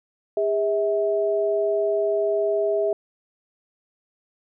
sine tone pair together, 406.2 / 647.2 Hz, G#4 / E5, -38 / -32 cents, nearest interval minor sixth, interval 806 cents, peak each -22 dBFS, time 0.37-2.93 s, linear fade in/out 2 ms, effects none

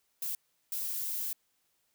violet noise bursts at uneven times, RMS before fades -35 dBFS, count 2, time 0.22-0.35 / 0.72-1.33 s, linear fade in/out 2 ms, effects white hiss -75 dBFS RMS until 1.94 s

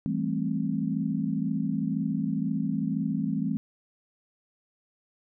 sine chord, A minor seventh, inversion second, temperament just, 165 / 198 / 220 / 264 Hz, E3 / G3 / A3 / C4, +2 / +18 / 0 / +16 cents, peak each -31 dBFS, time 0.06-3.57 s, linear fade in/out 0 ms, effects none

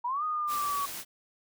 sine linear two-way sweep, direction up then down, 933 to 1244.5 to 1123 Hz, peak -28 dBFS, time 0.04-0.86 s, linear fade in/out 10 ms, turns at 0.24 s
white noise, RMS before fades -39 dBFS, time 0.47-1.05 s, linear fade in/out 50 ms
effects none

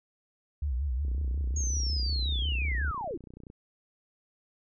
sine tone with vibrato, 66.7 Hz, C2, 34 cents sharp, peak -27 dBFS, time 0.62-2.91 s, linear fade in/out 5 ms, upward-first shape sine, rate 5.5 Hz, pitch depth 180 cents each way
click train, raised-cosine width 3 ms, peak -34 dBFS, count 76, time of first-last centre 1.05-3.501 s, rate 30.6 Hz
sine linear sweep, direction down, 6645 to 277.2 Hz, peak -32 dBFS, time 1.56-3.17 s, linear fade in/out 5 ms
effects none

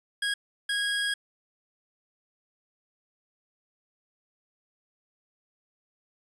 25% pulse tone bursts at uneven times, 1645 Hz, G#6, 17 cents flat, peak -22 dBFS, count 2, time 0.22-0.34 / 0.69-1.14 s, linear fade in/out 5 ms, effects resampled to 22050 Hz

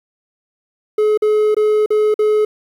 triangle tone with dropouts, 426 Hz, G#4, 44 cents sharp, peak -9 dBFS, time 0.98-2.45 s, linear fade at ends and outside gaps 5 ms, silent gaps 1.175-1.221 / 1.546-1.566 / 1.861-1.904 / 2.142-2.19 s, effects 8-bit

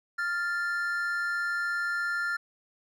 triangle tone pair together, 1396.9 / 1760 Hz, F6 / A6, 0 / 0 cents, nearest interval major third, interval 400 cents, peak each -27 / -31 dBFS, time 0.18-2.37 s, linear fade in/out 10 ms, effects none

